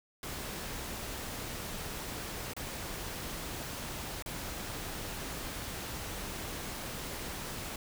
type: noise with dropouts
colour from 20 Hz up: pink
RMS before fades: -40 dBFS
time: 0.23-7.76 s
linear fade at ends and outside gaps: 2 ms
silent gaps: 2.535-2.565 / 4.224-4.26 s
effects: none